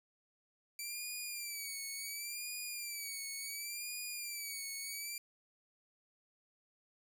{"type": "tone with vibrato", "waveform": "10% pulse", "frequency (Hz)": 2327, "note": "D7", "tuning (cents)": -17, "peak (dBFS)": -32, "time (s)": [0.79, 5.18], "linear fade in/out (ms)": 2, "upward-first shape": "sine", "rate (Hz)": 0.7, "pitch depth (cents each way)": 90, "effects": []}